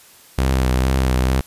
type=tone with vibrato; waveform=sawtooth; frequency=64.6 Hz; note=C2; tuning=21 cents flat; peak=-11 dBFS; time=0.38-1.41 s; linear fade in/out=5 ms; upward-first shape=sine; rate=2.2 Hz; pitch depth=37 cents each way; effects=white hiss -47 dBFS RMS until 1.46 s + resampled to 32000 Hz